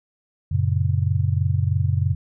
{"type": "chord", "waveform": "sine", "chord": "F# major", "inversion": "none", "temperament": "just", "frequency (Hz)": [92.5, 115.62, 138.75], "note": ["F#2", "A#2", "C#3"], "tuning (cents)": [0, -14, 2], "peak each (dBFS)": [-20, -24, -23], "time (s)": [0.51, 2.15], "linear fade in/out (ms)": 10, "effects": []}